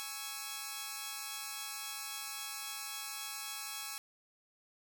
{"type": "chord", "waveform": "5% pulse", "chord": "C# minor", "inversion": "second", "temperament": "equal", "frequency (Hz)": [830.6, 1108.7, 1318.5], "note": ["G#5", "C#6", "E6"], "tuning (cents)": [0, 0, 0], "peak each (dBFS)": -33, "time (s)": [0, 3.98], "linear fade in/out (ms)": 0, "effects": ["11-bit"]}